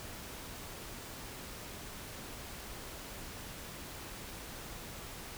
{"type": "silence", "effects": ["pink hiss -46 dBFS RMS until 5.37 s"]}